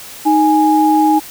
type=tone pair together; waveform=sine; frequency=311.1 / 830.5 Hz; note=D#4 / G#5; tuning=0 / 0 cents; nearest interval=octave + perfect fourth; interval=1700 cents; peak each=-11 dBFS; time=0.25-1.2 s; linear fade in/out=20 ms; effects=white hiss -33 dBFS RMS until 1.3 s